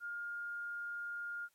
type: tone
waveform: sine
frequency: 1414 Hz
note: F6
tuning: 21 cents sharp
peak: -39 dBFS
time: 0-1.49 s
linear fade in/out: 50 ms
effects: white hiss -75 dBFS RMS until 1.54 s + MP3 64 kbps